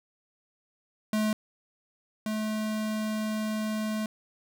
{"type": "tone pair in turn", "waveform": "square", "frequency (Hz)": [215, 215.8], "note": ["A3", "A3"], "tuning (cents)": [-40, -33], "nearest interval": "unison", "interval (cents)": 7, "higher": "second", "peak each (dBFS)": [-25, -29], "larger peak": "first", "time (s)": [[1.13, 1.33], [2.26, 4.06]], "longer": "second", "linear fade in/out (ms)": 2, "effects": []}